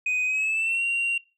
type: tone with pitch glide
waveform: sine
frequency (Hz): 2500 to 2758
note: D#7 to F7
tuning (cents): +8 to -22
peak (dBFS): -20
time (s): 0.06-1.18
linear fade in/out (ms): 5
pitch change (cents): +170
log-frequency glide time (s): 0.25-0.84
effects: noise-tail reverb RT60 0.3 s tail -23 dB re dry + tanh soft clip ceiling -21 dBFS